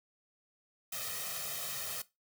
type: noise with comb filter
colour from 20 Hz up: white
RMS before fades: -39 dBFS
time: 0.92-2.02 s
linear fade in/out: 5 ms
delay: 1.6 ms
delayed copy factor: +1
effects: noise-tail reverb RT60 0.2 s tail -17 dB re dry + high-pass 100 Hz 12 dB/octave